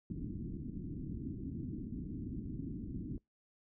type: low-pass noise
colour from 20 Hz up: white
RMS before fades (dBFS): -42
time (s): 0.1-3.18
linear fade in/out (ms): 2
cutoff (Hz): 310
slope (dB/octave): 48
effects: noise-tail reverb RT60 0.2 s tail -26 dB re dry